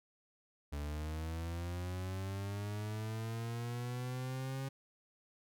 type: linear sweep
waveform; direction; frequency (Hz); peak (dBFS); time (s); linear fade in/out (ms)
40% pulse; up; 71.6 to 135.7; -37; 0.72-4.69; 10
effects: none